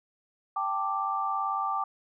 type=chord; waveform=sine; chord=G suspended second; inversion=none; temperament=just; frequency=784 / 882 / 1176 Hz; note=G5 / A5 / D6; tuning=0 / +4 / +2 cents; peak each=-32 / -34 / -29 dBFS; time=0.56-1.84 s; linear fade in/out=5 ms; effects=none